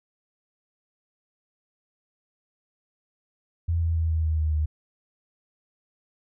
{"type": "tone with pitch steps", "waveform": "sine", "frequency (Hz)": [84, 82.7, 81.42, 80.16, 78.92, 77.7, 76.5], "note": ["E2", "E2", "E2", "E2", "D#2", "D#2", "D#2"], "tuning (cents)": [33, 6, -21, -48, 25, -2, -29], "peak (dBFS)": -21, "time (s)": [3.68, 4.66], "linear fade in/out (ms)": 10, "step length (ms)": 140, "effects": []}